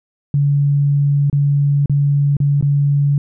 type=tone with dropouts; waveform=sine; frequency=142.6 Hz; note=C#3; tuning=49 cents sharp; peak=-11 dBFS; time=0.34-3.18 s; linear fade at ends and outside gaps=2 ms; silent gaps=1.299-1.328 / 1.859-1.896 / 2.368-2.402 / 2.611-2.625 s; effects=none